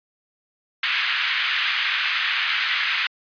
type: band-pass noise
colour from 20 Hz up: white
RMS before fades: -23 dBFS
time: 0.83-3.07 s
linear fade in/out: 2 ms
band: 1400 to 3200 Hz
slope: 24 dB/octave
effects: resampled to 11025 Hz